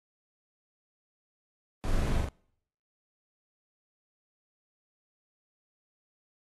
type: noise with echo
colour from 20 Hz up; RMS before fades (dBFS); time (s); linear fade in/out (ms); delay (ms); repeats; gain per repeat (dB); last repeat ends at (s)
brown; -31; 1.84-2.2; 0; 43; 2; -2; 2.286
effects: noise-tail reverb RT60 0.7 s tail -26 dB re dry + AAC 32 kbps